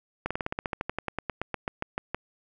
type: slowing click train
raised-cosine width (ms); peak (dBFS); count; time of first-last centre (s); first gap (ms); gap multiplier
0.5; -14; 21; 0.26-2.146; 46; 1.07
effects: none